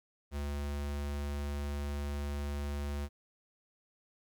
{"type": "tone", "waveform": "square", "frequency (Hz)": 72, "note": "D2", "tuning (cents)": -34, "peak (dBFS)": -35, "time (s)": [0.31, 3.09], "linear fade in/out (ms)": 50, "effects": ["12-bit"]}